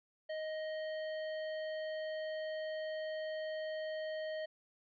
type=tone with tanh clipping; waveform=sine; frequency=625 Hz; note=D#5; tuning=8 cents sharp; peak=-40 dBFS; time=0.29-4.46 s; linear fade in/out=10 ms; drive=18 dB; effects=resampled to 11025 Hz